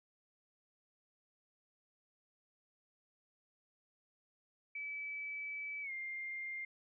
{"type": "tone with pitch glide", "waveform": "sine", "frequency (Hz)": [2300, 2109], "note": ["D7", "C7"], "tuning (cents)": [-37, 13], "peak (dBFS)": -40, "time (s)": [4.75, 6.65], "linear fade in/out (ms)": 5, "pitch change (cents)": -150, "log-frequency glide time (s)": [5.82, 5.92], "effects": []}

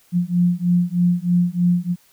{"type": "beating tone pair", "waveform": "sine", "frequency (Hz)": [174.61, 177.81], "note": ["F3", "F3"], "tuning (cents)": [0, 31], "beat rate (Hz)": 3.2, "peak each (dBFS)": -18, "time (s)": [0.12, 1.96], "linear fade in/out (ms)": 50, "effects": ["white hiss -56 dBFS RMS until 2.12 s"]}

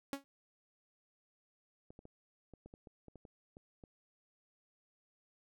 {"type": "tone with exponential decay", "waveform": "sawtooth", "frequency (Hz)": 277.2, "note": "C#4", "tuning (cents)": 0, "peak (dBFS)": -30, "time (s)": [0.13, 0.24], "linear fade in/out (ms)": 0, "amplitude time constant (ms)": 23}
{"type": "clicks", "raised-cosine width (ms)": 2, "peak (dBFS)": -40, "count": 12, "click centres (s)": [1.905, 1.991, 2.054, 2.537, 2.66, 2.739, 2.872, 3.083, 3.157, 3.252, 3.569, 3.838]}
{"effects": []}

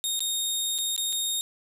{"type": "tone with dropouts", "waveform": "20% pulse", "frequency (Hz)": 3705, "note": "A#7", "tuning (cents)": -11, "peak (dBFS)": -20, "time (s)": [0.04, 1.41], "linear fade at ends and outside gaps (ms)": 0, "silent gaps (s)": [[0.193, 0.205], [0.781, 0.786], [0.963, 0.978], [1.125, 1.128]], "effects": ["8-bit"]}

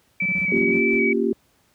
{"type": "tone with vibrato", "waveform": "sine", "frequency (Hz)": 2294, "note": "D7", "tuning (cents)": -41, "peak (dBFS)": -20, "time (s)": [0.2, 1.13], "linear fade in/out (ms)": 5, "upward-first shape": "square", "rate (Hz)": 1.9, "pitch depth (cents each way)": 16}
{"type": "tone bursts", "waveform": "triangle", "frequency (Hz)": 185, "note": "F#3", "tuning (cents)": 0, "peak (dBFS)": -24, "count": 9, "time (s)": [0.22, 0.777], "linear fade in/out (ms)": 2, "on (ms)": 37, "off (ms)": 28}
{"type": "noise with tremolo", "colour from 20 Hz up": "brown", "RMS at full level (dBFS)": -39, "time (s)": [0.35, 1.06], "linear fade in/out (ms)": 5, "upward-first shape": "triangle", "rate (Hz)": 5.5, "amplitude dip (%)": 95}
{"type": "chord", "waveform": "sine", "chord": "G half-diminished seventh", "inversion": "first", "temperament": "equal", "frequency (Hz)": [233.1, 277.2, 349.2, 392], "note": ["Bb3", "Db4", "F4", "G4"], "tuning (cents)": [0, 0, 0, 0], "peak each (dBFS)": [-23, -27, -25, -22], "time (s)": [0.52, 1.33], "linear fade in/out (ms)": 2}
{"effects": ["pink hiss -62 dBFS RMS until 1.74 s", "high-pass 60 Hz 12 dB/octave"]}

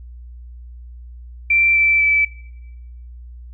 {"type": "tone with pitch steps", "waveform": "sine", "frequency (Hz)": [2349, 2330, 2311], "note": ["D7", "D7", "D7"], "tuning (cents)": [0, -14, -28], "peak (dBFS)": -12, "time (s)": [1.5, 2.25], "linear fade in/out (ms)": 5, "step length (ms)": 250, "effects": ["noise-tail reverb RT60 1.0 s tail -21 dB re dry", "added 60 Hz sine -34 dBFS peak until 3.53 s"]}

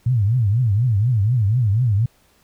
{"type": "tone with vibrato", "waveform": "sine", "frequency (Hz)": 112.1, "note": "A2", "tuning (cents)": 33, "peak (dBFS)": -14, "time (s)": [0.06, 2.06], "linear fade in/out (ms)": 5, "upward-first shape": "triangle", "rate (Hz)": 4.1, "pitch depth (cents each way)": 290, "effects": ["pink hiss -58 dBFS RMS until 2.43 s"]}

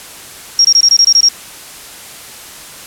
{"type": "tone bursts", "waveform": "sine", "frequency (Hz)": 5588, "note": "F8", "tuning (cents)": 0, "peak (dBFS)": -4, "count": 9, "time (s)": [0.59, 1.287], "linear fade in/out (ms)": 2, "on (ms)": 57, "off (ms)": 23, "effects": ["white hiss -32 dBFS RMS until 2.86 s", "low-pass 12000 Hz 12 dB/octave"]}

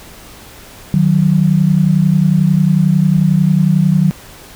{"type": "tone pair together", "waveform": "sine", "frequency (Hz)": [153.78, 184.9], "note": ["D#3", "F#3"], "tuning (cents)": [-20, -1], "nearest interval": "minor third", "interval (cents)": 319, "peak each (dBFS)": -11, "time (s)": [0.94, 4.11], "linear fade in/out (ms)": 0, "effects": ["pink hiss -37 dBFS RMS until 4.55 s"]}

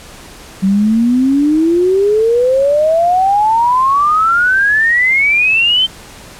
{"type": "exponential sweep", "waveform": "sine", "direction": "up", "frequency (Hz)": [188.1, 3136], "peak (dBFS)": -8, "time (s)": [0.62, 5.87], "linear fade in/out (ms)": 20, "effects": ["pink hiss -35 dBFS RMS until 6.39 s", "low-pass 11000 Hz 12 dB/octave"]}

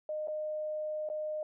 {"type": "tone with dropouts", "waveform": "sine", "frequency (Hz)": 613, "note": "D#5", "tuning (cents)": -26, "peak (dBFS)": -33, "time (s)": [0.09, 1.43], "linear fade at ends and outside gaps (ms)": 2, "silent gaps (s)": [[0.274, 0.282], [1.089, 1.099]], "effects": []}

